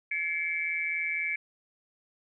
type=tone cluster; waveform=sine; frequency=1704 / 2137 / 2301 Hz; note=G#6 / C7 / D7; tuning=+44 / +36 / -36 cents; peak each=-39 / -33 / -30 dBFS; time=0.11-1.36 s; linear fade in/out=5 ms; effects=none